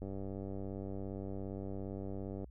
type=click train; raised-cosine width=2 ms; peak=-30 dBFS; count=237; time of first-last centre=0.02-2.443 s; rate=97.4 Hz; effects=added 60 Hz sine -51 dBFS peak until 2.5 s